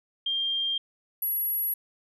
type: tone pair in turn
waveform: sine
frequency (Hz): 3195 / 11422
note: G7 / F9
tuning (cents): +32 / +38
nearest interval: octave + minor seventh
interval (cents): 2206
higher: second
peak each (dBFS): -25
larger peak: neither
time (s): 0.26-0.78 / 1.22-1.74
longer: neither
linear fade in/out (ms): 5
effects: none